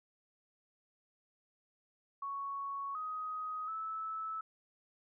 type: tone with pitch steps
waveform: sine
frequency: 1111 / 1256 / 1307 Hz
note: C#6 / D#6 / E6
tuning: +4 / +16 / -15 cents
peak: -37 dBFS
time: 2.22-4.41 s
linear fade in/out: 5 ms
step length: 730 ms
effects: none